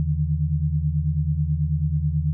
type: tone cluster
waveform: sine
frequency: 80.5 / 146.5 / 155.7 Hz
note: E2 / D3 / D#3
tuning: -41 / -4 / +2 cents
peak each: -24 dBFS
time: 0-2.33 s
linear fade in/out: 0 ms
effects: none